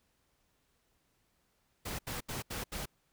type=noise bursts; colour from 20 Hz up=pink; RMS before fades=-39 dBFS; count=5; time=1.85-2.858 s; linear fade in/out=10 ms; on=140 ms; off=77 ms; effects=pink hiss -75 dBFS RMS until 3.12 s